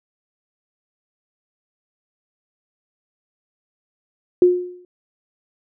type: tone with exponential decay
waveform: sine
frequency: 358.5 Hz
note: F4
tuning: 45 cents sharp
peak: -6 dBFS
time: 4.42-4.85 s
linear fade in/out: 2 ms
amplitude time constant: 92 ms
effects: none